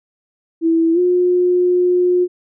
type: tone with pitch glide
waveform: sine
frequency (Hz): 328.8 to 358.6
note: E4 to F4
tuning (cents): -4 to +46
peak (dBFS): -11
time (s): 0.61-2.28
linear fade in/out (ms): 50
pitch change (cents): +150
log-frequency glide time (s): 0.93-0.99
effects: none